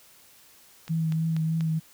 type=click train; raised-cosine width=0.2 ms; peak=-23 dBFS; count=4; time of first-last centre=0.88-1.608 s; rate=4.12 Hz
type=tone with vibrato; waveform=sine; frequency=161 Hz; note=E3; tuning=41 cents flat; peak=-23 dBFS; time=0.89-1.8 s; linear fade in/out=20 ms; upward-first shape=triangle; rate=3.3 Hz; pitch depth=26 cents each way
effects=white hiss -55 dBFS RMS until 1.93 s